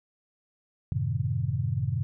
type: chord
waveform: sine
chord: F# diminished seventh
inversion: none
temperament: equal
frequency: 92.5 / 110 / 130.81 / 155.56 Hz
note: F#2 / A2 / C3 / Eb3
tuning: 0 / 0 / 0 / 0 cents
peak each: -32 / -30 / -29 / -34 dBFS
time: 0.92-2.03 s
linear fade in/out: 0 ms
effects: none